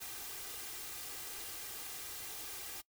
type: noise with comb filter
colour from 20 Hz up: white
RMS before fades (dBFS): -45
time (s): 0-2.82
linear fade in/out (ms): 20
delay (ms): 2.5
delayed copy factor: +0.55
effects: noise-tail reverb RT60 0.1 s tail -22 dB re dry